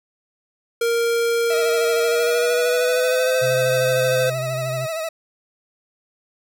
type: tone with pitch glide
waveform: square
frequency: 466.2 to 514.3 Hz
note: A#4 to C5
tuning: 0 to -30 cents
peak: -18 dBFS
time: 0.81-4.3 s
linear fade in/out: 5 ms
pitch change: +170 cents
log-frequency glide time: 2.01-3.34 s
type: tone with vibrato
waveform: 40% pulse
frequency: 644 Hz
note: E5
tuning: 41 cents flat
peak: -23 dBFS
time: 1.5-5.09 s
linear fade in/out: 5 ms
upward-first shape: sine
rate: 13 Hz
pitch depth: 49 cents each way
type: tone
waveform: triangle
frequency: 130.4 Hz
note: C3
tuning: 5 cents flat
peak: -24 dBFS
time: 3.41-4.87 s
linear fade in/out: 20 ms
effects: none